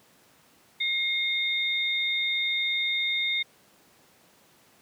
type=tone pair together; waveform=sine; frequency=2136 / 3657 Hz; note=C7 / A#7; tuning=+35 / -34 cents; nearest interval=major sixth; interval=931 cents; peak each=-27 dBFS; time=0.8-3.43 s; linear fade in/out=10 ms; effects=pink hiss -59 dBFS RMS until 4.81 s + high-pass 150 Hz 12 dB/octave